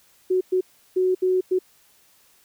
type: tone bursts at uneven times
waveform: sine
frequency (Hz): 370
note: F#4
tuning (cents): 0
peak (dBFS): -17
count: 5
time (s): 0.3-0.41 / 0.52-0.61 / 0.96-1.15 / 1.22-1.41 / 1.51-1.59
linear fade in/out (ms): 10
effects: white hiss -58 dBFS RMS until 2.44 s